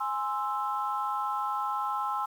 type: chord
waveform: sine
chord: Ab augmented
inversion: none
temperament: equal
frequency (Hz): 830.6 / 1046.5 / 1318.5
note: Ab5 / C6 / E6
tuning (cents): 0 / 0 / 0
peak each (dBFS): -32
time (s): 0-2.26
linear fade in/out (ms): 10
effects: tanh soft clip ceiling -19 dBFS + 9-bit